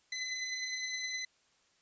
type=beating tone pair; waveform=20% pulse; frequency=2015 / 2024.7 Hz; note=B6 / B6; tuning=+34 / +43 cents; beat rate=9.7 Hz; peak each=-39 / -31 dBFS; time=0.12-1.25 s; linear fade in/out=5 ms; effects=white hiss -70 dBFS RMS until 1.81 s + resampled to 16000 Hz